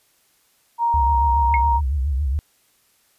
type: tone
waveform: sine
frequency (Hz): 936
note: A#5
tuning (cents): +7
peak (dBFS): -16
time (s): 0.78-1.81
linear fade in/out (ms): 50
type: tone with vibrato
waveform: sine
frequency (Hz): 69.3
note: C#2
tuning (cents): 0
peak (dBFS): -18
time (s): 0.94-2.39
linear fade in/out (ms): 0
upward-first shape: triangle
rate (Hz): 7.2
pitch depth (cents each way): 190
type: tone with exponential decay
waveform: sine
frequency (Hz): 2170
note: C#7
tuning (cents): -37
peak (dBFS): -16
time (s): 1.54-1.62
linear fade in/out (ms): 1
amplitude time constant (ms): 17
effects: white hiss -61 dBFS RMS until 3.18 s + resampled to 32000 Hz